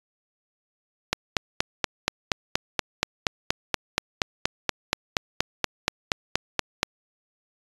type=click train; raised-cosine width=0.2 ms; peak=-3 dBFS; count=25; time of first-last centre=1.13-6.831 s; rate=4.21 Hz; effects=resampled to 24000 Hz